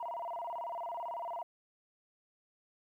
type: tone with vibrato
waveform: sine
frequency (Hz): 805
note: G5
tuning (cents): +46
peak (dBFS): -36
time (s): 0-1.43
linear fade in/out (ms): 5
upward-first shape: square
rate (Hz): 18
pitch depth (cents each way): 290
effects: tanh soft clip ceiling -33 dBFS + 12-bit